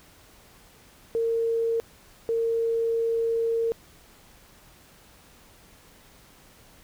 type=tone bursts at uneven times; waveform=sine; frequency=458.1 Hz; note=A#4; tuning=30 cents flat; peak=-22 dBFS; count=2; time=1.15-1.8 / 2.29-3.72 s; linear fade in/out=0 ms; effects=pink hiss -54 dBFS RMS until 6.83 s